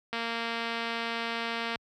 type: click train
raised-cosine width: 0.3 ms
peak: -17 dBFS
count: 377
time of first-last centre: 0.13-1.758 s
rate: 231 Hz
effects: high-pass 60 Hz 12 dB/octave